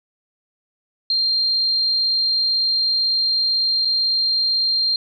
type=tone with dropouts; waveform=sine; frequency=4186 Hz; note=C8; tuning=in tune; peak=-16 dBFS; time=1.1-4.96 s; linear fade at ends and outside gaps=2 ms; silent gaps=3.849-3.853 s; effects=none